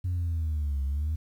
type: linear two-way sweep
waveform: sine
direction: down then up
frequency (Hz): 91.6 to 67.4 to 80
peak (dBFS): -24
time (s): 0.04-1.16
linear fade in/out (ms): 10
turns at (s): 0.84
effects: tanh soft clip ceiling -24 dBFS + 10-bit